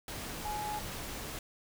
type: tone in noise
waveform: sine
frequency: 841 Hz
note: G#5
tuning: 22 cents sharp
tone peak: -35 dBFS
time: 0.45-0.79 s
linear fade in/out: 2 ms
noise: pink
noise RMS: -41 dBFS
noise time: 0.08-1.39 s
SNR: +3 dB
effects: none